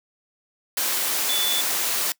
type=tone in noise; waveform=sine; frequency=3475 Hz; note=A7; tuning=22 cents flat; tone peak=-23 dBFS; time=1.29-1.61 s; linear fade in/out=2 ms; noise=white; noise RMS=-24 dBFS; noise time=0.77-2.12 s; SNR=-2 dB; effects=noise-tail reverb RT60 0.1 s tail -22 dB re dry + high-pass 300 Hz 12 dB/octave